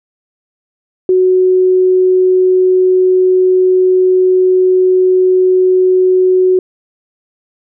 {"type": "tone", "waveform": "sine", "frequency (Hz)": 370, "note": "F#4", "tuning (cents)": 0, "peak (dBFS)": -6, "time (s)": [1.09, 6.59], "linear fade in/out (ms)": 2, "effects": []}